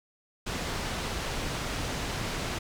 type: low-pass noise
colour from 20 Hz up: pink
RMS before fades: -33 dBFS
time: 0.46-2.59 s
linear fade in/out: 10 ms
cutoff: 6600 Hz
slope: 12 dB/octave
effects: none